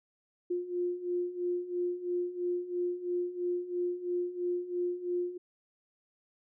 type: beating tone pair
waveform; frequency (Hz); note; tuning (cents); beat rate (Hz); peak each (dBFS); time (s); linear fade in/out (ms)
sine; 352.5 / 355.5; F4 / F4; +16 / +31; 3; -36 / -32; 0.5-5.38; 10
effects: none